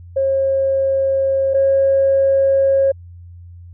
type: tone pair in turn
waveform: sine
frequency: 540 / 543.4 Hz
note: C#5 / C#5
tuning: -45 / -35 cents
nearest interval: unison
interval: 10 cents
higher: second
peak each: -13 / -10 dBFS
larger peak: second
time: 0.16-1.54 / 1.54-2.92 s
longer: neither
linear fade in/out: 10 ms
effects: tanh soft clip ceiling -6 dBFS + added 87 Hz sine -35 dBFS peak until 3.73 s